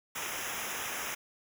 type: noise with comb filter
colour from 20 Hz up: pink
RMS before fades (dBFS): -37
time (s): 0.15-1.15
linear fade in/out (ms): 10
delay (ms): 0.23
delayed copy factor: -0.95
effects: none